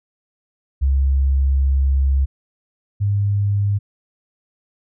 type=tone pair in turn; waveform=sine; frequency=67.8 / 101.23 Hz; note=C#2 / G#2; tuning=-38 / -44 cents; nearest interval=perfect fifth; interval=694 cents; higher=second; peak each=-13 / -15 dBFS; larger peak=first; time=0.81-2.26 / 3-3.79 s; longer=first; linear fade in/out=20 ms; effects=none